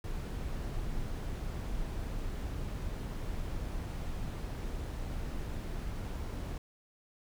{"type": "noise", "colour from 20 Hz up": "brown", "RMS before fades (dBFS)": -37, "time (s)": [0.04, 6.58], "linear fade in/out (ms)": 2, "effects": []}